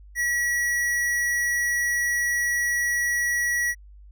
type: tone with tanh clipping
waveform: sine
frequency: 1928 Hz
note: B6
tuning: 42 cents flat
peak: -23 dBFS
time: 0.15-3.75 s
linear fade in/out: 50 ms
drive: 18 dB
effects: added 50 Hz sine -44 dBFS peak until 4.11 s